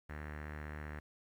sawtooth tone with low-pass filter, 75.3 Hz, D2, 44 cents sharp, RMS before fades -45 dBFS, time 0.09-1 s, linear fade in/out 10 ms, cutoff 1800 Hz, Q 4.6, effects 11-bit

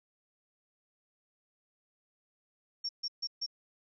sine tone bursts, 5500 Hz, F8, 27 cents flat, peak -32 dBFS, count 4, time 2.84-3.464 s, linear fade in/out 10 ms, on 51 ms, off 140 ms, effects none

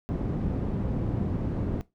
white low-pass noise, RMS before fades -29 dBFS, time 0.09-1.81 s, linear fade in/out 0 ms, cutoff 210 Hz, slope 12 dB/octave, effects noise-tail reverb RT60 0.2 s tail -18 dB re dry

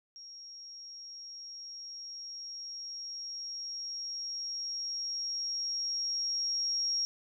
sine tone with level ramp, 5588 Hz, F8, in tune, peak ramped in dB -46 to -28 dBFS, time 0.16-7.05 s, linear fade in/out 0 ms, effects none

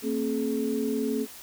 sine tone cluster, 228.9 / 268.2 / 426.8 Hz, A#3 / C4 / G#4, -31 / +43 / +47 cents, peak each -29 dBFS, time 0.02-1.27 s, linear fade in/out 50 ms, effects tanh soft clip ceiling -15 dBFS + white hiss -45 dBFS RMS until 1.42 s

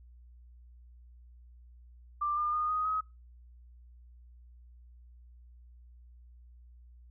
sine tone with pitch steps, 1184 / 1204.7 / 1225.8 / 1247.2 / 1269 Hz, D6 / D6 / D#6 / D#6 / D#6, +14 / +44 / -26 / +4 / +34 cents, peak -28 dBFS, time 2.21-3.01 s, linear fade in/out 10 ms, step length 160 ms, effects noise-tail reverb RT60 0.3 s tail -26 dB re dry + added 60 Hz sine -52 dBFS peak until 7.1 s

